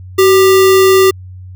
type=tone with sample-and-hold; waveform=sine; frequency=380 Hz; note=F#4; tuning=46 cents sharp; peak=-4 dBFS; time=0.18-1.11 s; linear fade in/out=10 ms; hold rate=1575 Hz; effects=added 92 Hz sine -28 dBFS peak until 1.55 s